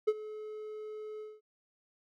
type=tone with ADSR envelope; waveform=triangle; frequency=428.7 Hz; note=A4; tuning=45 cents flat; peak=-20 dBFS; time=0.07-1.41 s; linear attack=14 ms; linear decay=44 ms; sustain=-18 dB; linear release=210 ms; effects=none